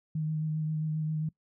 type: tone with vibrato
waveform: sine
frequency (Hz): 155.56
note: D#3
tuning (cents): 0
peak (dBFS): -28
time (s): 0.15-1.29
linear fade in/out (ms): 5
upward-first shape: sine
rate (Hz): 7.5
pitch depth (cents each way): 18
effects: noise-tail reverb RT60 0.1 s tail -22 dB re dry